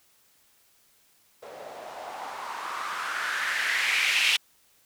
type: noise with low-pass filter sweep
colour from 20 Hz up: violet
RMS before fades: -29 dBFS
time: 1.42-4.37 s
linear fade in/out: 10 ms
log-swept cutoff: 530 to 2800 Hz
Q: 3.5
effects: white hiss -63 dBFS RMS until 4.85 s